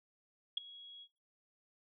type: tone with ADSR envelope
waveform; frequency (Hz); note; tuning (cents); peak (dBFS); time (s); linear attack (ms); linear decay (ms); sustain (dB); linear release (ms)
sine; 3322; G#7; 0; -28; 0.57-1.08; 6; 7; -22; 60
effects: noise-tail reverb RT60 0.7 s tail -25 dB re dry